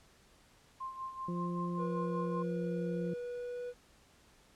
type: tone with tremolo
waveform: sine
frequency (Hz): 1053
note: C6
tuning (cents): +11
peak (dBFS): -37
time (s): 0.8-2.43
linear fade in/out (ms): 10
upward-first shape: sine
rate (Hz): 5.2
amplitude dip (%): 65
type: harmonic tone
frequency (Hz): 174.61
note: F3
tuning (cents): 0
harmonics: 1 / 2 / 3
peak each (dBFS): -35 / -42 / -49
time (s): 1.28-3.14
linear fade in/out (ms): 5
type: tone with pitch glide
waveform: triangle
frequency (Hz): 483.5 to 489.7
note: B4 to B4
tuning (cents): -37 to -15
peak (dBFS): -36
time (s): 1.77-3.74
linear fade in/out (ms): 50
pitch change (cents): +22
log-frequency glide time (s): 2.89-3.63
effects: pink hiss -64 dBFS RMS until 4.55 s + low-pass 10000 Hz 12 dB/octave